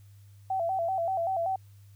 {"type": "tone with vibrato", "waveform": "sine", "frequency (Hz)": 717, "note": "F5", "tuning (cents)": 45, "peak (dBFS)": -26, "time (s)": [0.5, 1.56], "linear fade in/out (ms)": 5, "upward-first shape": "square", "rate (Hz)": 5.2, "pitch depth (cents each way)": 110, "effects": ["added 100 Hz sine -50 dBFS peak until 1.95 s", "white hiss -67 dBFS RMS until 1.95 s"]}